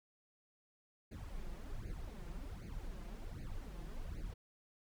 brown noise with flanger, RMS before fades -45 dBFS, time 1.11-4.34 s, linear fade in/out 10 ms, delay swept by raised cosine 0.44 to 5.84 ms, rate 1.3 Hz, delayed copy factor +0.9, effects none

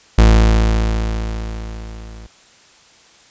40% pulse tone with level ramp, 55 Hz, A1, in tune, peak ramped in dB -4 to -33 dBFS, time 0.18-2.27 s, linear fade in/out 5 ms, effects white hiss -48 dBFS RMS until 3.3 s + resampled to 16000 Hz

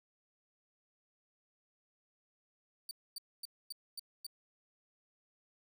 sawtooth tone bursts, 4599 Hz, D8, 37 cents flat, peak -38 dBFS, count 6, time 2.89-4.266 s, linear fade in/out 2 ms, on 21 ms, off 250 ms, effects none

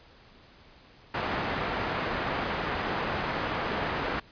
white low-pass noise, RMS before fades -31 dBFS, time 1.14-4.2 s, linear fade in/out 5 ms, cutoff 1500 Hz, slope 12 dB/octave, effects pink hiss -55 dBFS RMS until 4.31 s + resampled to 11025 Hz

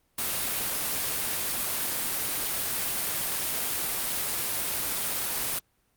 white noise, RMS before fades -29 dBFS, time 0.18-5.59 s, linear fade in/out 5 ms, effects pink hiss -70 dBFS RMS until 5.96 s + Opus 32 kbps

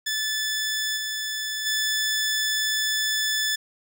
15% pulse tone with level steps, 1741 Hz, A6, 19 cents flat, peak -18 / -21 / -16 dBFS, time 0.06-3.56 s, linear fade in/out 10 ms, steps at 0.96 / 1.65 s, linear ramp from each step 20 ms, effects none

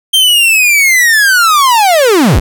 45% pulse linear sweep, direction down, 3177 to 31.45 Hz, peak -5 dBFS, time 0.13-2.4 s, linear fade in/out 10 ms, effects none

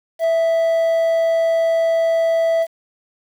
triangle tone with quantisation, 659.3 Hz, E5, in tune, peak -12 dBFS, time 0.19-2.67 s, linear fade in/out 50 ms, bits 7, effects none

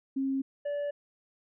sine / triangle tone pair in turn, 269.4 / 578.3 Hz, C#4 / D5, -49 / -27 cents, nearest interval octave + minor second, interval 1322 cents, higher second, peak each -27 / -28 dBFS, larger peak first, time 0.16-0.42 / 0.65-0.91 s, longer neither, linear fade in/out 10 ms, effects resampled to 8000 Hz

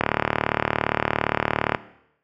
click train, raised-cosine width 0.5 ms, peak -3 dBFS, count 66, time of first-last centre 0.01-1.748 s, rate 37.4 Hz, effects noise-tail reverb RT60 0.8 s tail -17 dB re dry + high-pass 80 Hz 12 dB/octave

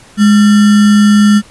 sine tone with sample-and-hold, 207.7 Hz, G#3, in tune, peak -3 dBFS, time 0.17-1.42 s, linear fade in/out 50 ms, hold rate 1575 Hz, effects pink hiss -40 dBFS RMS until 1.5 s + resampled to 24000 Hz

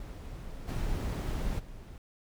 brown noise with level steps, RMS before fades -42 / -32 / -46 dBFS, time 0-1.98 s, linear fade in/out 2 ms, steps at 0.67 / 1.58 s, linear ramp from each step 20 ms, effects none

